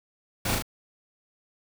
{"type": "noise with echo", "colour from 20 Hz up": "pink", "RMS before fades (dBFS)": -28, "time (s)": [0.45, 0.55], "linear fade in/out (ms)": 5, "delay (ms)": 37, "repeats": 2, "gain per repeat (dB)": -2, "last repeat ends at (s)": 0.624, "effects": []}